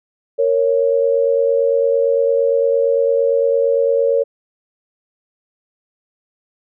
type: tone pair together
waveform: sine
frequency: 464.2 / 553 Hz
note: A#4 / C#5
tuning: -7 / -4 cents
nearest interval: minor third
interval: 303 cents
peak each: -15 dBFS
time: 0.38-4.24 s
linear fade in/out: 20 ms
effects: none